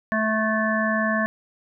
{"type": "harmonic tone", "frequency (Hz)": 218.4, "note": "A3", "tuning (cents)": -13, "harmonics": [1, 3, 5, 7, 8], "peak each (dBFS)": [-24, -26, -28, -33, -25], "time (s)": [0.12, 1.26], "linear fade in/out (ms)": 0, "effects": []}